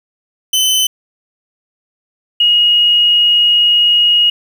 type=tone pair in turn; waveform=sawtooth / sine; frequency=3042 / 2881 Hz; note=F#7 / F#7; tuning=+47 / -47 cents; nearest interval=minor second; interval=94 cents; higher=first; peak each=-7 dBFS; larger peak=neither; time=0.53-0.87 / 2.4-4.3 s; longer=second; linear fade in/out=5 ms; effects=7-bit